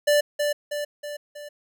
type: tone with echo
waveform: square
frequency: 587.3 Hz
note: D5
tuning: in tune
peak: -17 dBFS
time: 0.07-0.21 s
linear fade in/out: 10 ms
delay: 320 ms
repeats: 4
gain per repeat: -5 dB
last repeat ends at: 1.49 s
effects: none